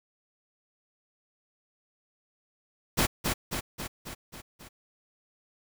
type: noise with echo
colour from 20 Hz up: pink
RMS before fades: -24 dBFS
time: 2.97-3.07 s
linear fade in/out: 20 ms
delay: 270 ms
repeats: 6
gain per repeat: -4 dB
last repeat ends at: 4.69 s
effects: none